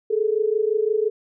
sine tone pair together, 418.7 / 444.5 Hz, G#4 / A4, +14 / +18 cents, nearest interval minor second, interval 104 cents, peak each -21 dBFS, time 0.1-1.1 s, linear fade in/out 10 ms, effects none

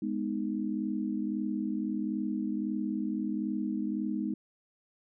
sine chord, G# minor, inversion none, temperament just, 207.7 / 249.2 / 311.5 Hz, G#3 / B3 / D#4, 0 / +16 / +2 cents, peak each -33 / -35 / -34 dBFS, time 0.02-4.34 s, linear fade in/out 5 ms, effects none

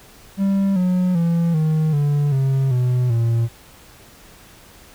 triangle tone with pitch steps, 196 / 181.82 / 168.67 / 156.47 / 145.15 / 134.65 / 124.91 / 115.87 Hz, G3 / F#3 / E3 / D#3 / D3 / C#3 / B2 / A#2, 0 / -30 / +40 / +10 / -20 / -50 / +20 / -10 cents, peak -13 dBFS, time 0.37-3.49 s, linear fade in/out 50 ms, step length 390 ms, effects pink hiss -46 dBFS RMS until 4.94 s

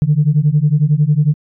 sine beating tone pair, 144.1 / 155.1 Hz, D3 / D#3, -33 / -5 cents, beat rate 11 Hz, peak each -12 dBFS, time 0.02-1.34 s, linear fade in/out 0 ms, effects tanh soft clip ceiling -3 dBFS

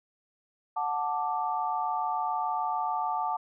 sine chord, D major, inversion first, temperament just, 734.2 / 881 / 1174.7 Hz, F#5 / A5 / D6, -14 / +2 / 0 cents, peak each -32 / -30 / -33 dBFS, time 0.76-3.37 s, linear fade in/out 10 ms, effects none

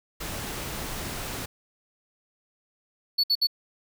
pink noise, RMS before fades -34 dBFS, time 0.2-1.46 s, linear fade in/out 10 ms
triangle tone bursts, 4435 Hz, C#8, in tune, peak -18 dBFS, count 3, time 3.18-3.471 s, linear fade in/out 10 ms, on 57 ms, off 60 ms
effects none

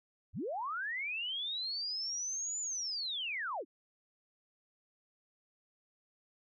sine linear two-way sweep, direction up then down, 48.08 to 7100 to 237.8 Hz, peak -35 dBFS, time 0.33-3.65 s, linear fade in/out 50 ms, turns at 2.6 s, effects none

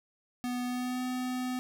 square tone with pitch glide, 246.9 to 252.5 Hz, B3 to B3, 0 to +39 cents, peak -32 dBFS, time 0.44-1.59 s, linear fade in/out 0 ms, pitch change +39 cents, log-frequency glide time 0.65-1.02 s, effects none

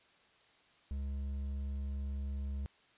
triangle tone with hard clipping, 69.3 Hz, C#2, in tune, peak -37 dBFS, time 0.91-2.66 s, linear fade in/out 0 ms, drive 9 dB, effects white hiss -66 dBFS RMS until 2.97 s + resampled to 8000 Hz

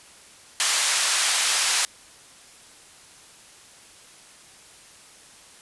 white band-pass noise, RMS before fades -22 dBFS, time 0.6-1.85 s, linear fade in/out 0 ms, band 980 to 9000 Hz, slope 12 dB/octave, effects white hiss -49 dBFS RMS until 5.61 s + resampled to 24000 Hz

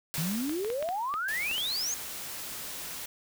white noise with exponential decay, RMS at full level -33 dBFS, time 0.14-1.94 s, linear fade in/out 0 ms, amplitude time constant 390 ms
sine exponential sweep, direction up, 151.4 to 6720 Hz, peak -29 dBFS, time 0.18-1.94 s, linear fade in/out 0 ms
clicks, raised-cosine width 0.3 ms, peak -22 dBFS, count 8, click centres 0.495 / 0.647 / 0.702 / 0.826 / 0.889 / 1.14 / 1.513 / 1.581 s
white noise, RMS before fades -39 dBFS, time 1.28-3.06 s, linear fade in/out 5 ms
effects none

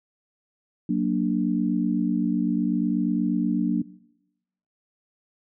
sine chord, Gb augmented, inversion none, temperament equal, 185 / 233.1 / 293.7 Hz, Gb3 / Bb3 / D4, 0 / 0 / 0 cents, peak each -25 dBFS, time 0.89-3.82 s, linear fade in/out 5 ms, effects noise-tail reverb RT60 0.9 s tail -20 dB re dry

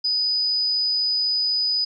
sine tone, 4978 Hz, D#8, in tune, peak -19 dBFS, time 0.04-1.85 s, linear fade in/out 10 ms, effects none

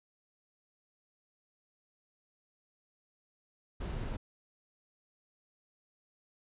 brown noise, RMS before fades -37 dBFS, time 3.8-4.17 s, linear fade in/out 10 ms, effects resampled to 8000 Hz

